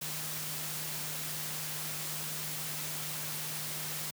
sine tone in noise, 153.4 Hz, D#3, 24 cents flat, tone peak -45 dBFS, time 0.01-4.11 s, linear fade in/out 10 ms, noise white, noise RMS -38 dBFS, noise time 0.01-4.11 s, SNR -10 dB, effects high-pass 100 Hz 12 dB/octave

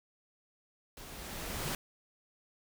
pink noise with level ramp, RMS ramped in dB -49 to -35 dBFS, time 0.97-1.75 s, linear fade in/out 2 ms, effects none

